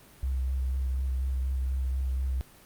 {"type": "tone with vibrato", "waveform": "sine", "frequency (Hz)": 65.3, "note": "C2", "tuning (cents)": -3, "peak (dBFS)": -26, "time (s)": [0.23, 2.41], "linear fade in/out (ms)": 0, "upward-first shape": "sine", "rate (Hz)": 4.1, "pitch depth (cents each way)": 20, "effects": ["pink hiss -54 dBFS RMS until 2.65 s", "Opus 32 kbps"]}